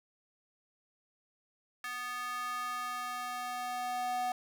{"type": "tone with high-pass filter sweep", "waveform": "square", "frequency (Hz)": 246.9, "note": "B3", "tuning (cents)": 0, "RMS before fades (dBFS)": -37, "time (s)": [1.84, 4.32], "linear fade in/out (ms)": 2, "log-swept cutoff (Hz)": [1500, 730], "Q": 3.7, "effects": []}